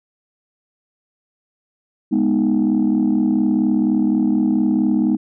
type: chord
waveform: sine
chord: G# minor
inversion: none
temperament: equal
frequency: 207.7 / 246.9 / 311.1 Hz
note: G#3 / B3 / D#4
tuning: 0 / 0 / 0 cents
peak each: -17 dBFS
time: 2.11-5.17 s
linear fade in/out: 20 ms
effects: tanh soft clip ceiling -9 dBFS